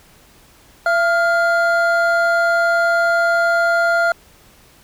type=tone pair together; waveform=triangle; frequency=676.6 / 1405 Hz; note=E5 / F6; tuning=+45 / +10 cents; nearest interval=octave + minor second; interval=1265 cents; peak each=-14 dBFS; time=0.86-4.12 s; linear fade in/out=2 ms; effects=pink hiss -49 dBFS RMS until 4.83 s